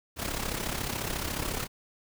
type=noise with amplitude modulation; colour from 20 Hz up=pink; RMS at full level=-30 dBFS; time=0.16-1.68 s; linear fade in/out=50 ms; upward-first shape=sine; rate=34.1 Hz; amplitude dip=65%; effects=none